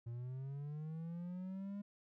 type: linear sweep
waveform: triangle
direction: up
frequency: 115.5 to 204.4 Hz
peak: -40 dBFS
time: 0.06-1.82 s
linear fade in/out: 10 ms
effects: none